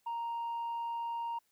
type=tone; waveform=sine; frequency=932.3 Hz; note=A#5; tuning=in tune; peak=-32 dBFS; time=0.06-1.39 s; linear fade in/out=10 ms; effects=tanh soft clip ceiling -33 dBFS + white hiss -75 dBFS RMS until 1.51 s